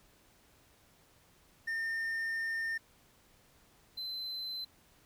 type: tone pair in turn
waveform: triangle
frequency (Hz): 1814 / 4062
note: A#6 / B7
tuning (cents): -48 / +48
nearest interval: octave + major second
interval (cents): 1396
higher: second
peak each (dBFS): -31 / -36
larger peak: first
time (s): 1.67-2.78 / 3.97-4.65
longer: first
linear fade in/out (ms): 10
effects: pink hiss -65 dBFS RMS until 5.05 s